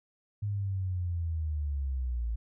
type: linear sweep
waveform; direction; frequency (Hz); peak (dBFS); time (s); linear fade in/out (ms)
sine; down; 104.3 to 55.1; -29; 0.42-2.36; 10
effects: none